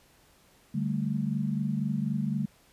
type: chord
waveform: sine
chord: D suspended fourth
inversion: none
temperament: equal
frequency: 146.83 / 196 / 220 Hz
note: D3 / G3 / A3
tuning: 0 / 0 / 0 cents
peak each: -31 dBFS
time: 0.74-2.46 s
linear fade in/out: 10 ms
effects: pink hiss -61 dBFS RMS until 2.72 s + resampled to 32000 Hz